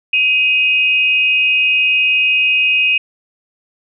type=tone pair together; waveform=sine; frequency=2519 / 2825 Hz; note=D#7 / F7; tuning=+21 / +19 cents; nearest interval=major second; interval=198 cents; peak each=-11 / -18 dBFS; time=0.13-2.98 s; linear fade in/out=5 ms; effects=none